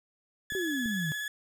35% pulse tone with vibrato, 1700 Hz, G#6, 40 cents sharp, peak -31 dBFS, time 0.5-1.28 s, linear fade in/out 2 ms, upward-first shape square, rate 17 Hz, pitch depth 18 cents each way
clicks, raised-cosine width 3 ms, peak -31 / -30 dBFS, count 2, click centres 0.522 / 0.859 s
sine exponential sweep, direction down, 393.9 to 146.83 Hz, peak -30 dBFS, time 0.55-1.12 s, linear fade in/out 0 ms
effects none

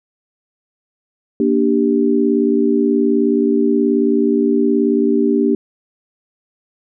sine chord, G minor, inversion first, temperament just, 235.2 / 294 / 392 Hz, Bb3 / D4 / G4, +16 / +2 / 0 cents, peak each -16 dBFS, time 1.4-5.55 s, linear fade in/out 2 ms, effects none

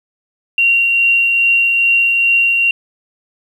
sine tone with tremolo, 2757 Hz, F7, 23 cents flat, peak -8 dBFS, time 0.58-2.71 s, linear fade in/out 2 ms, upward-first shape triangle, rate 2.4 Hz, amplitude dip 30%, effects 7-bit

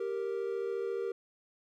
triangle tone pair together, 392 / 466.2 Hz, G4 / A#4, 0 / 0 cents, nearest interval minor third, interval 300 cents, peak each -33 / -33 dBFS, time 0-1.12 s, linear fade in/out 5 ms, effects none

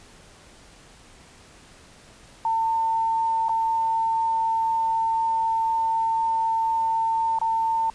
sine tone with dropouts, 901 Hz, A5, 41 cents sharp, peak -20 dBFS, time 2.45-7.9 s, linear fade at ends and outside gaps 2 ms, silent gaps 3.485-3.493 / 7.388-7.414 s, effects pink hiss -50 dBFS RMS until 7.94 s + resampled to 22050 Hz

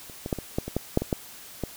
clicks, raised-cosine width 2 ms, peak -30 / -18 / -11 / -19 / -11 / -19 / -11 / -6 / -15 / -10 / -14 dBFS, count 11, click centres 0.098 / 0.261 / 0.328 / 0.387 / 0.585 / 0.68 / 0.766 / 0.974 / 1.02 / 1.128 / 1.637 s, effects white hiss -45 dBFS RMS until 1.76 s

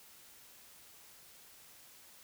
silence, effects white hiss -58 dBFS RMS until 2.23 s

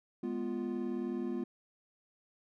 triangle chord, F diminished, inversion first, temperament equal, 207.7 / 246.9 / 349.2 Hz, Ab3 / Cb4 / F4, 0 / 0 / 0 cents, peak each -38 / -35 / -36 dBFS, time 0.23-1.44 s, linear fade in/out 5 ms, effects none

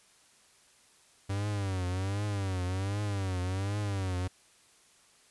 45% pulse tone with vibrato, 96.9 Hz, G2, 20 cents flat, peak -30 dBFS, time 1.29-4.28 s, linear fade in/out 10 ms, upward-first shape triangle, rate 1.3 Hz, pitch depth 140 cents each way, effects white hiss -62 dBFS RMS until 5.3 s + resampled to 24000 Hz

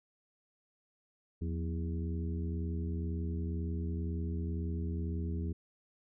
harmonic tone with a mistuned harmonic, 82 Hz, E2, 9 cents flat, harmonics 1 / 2 / 3 / 4 / 5, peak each -34 / -40 / -44 / -46 / -48 dBFS, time 1.41-5.53 s, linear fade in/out 10 ms, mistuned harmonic 2, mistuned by +120 cents, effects none

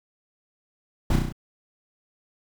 brown noise with echo, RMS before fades -21 dBFS, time 1.1-1.16 s, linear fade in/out 5 ms, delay 33 ms, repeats 5, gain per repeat -3 dB, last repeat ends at 1.325 s, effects none

